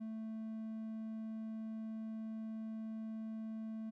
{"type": "tone", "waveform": "triangle", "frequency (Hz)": 220.8, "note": "A3", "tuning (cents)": 6, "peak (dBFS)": -39, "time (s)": [0, 3.91], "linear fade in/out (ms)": 20, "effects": []}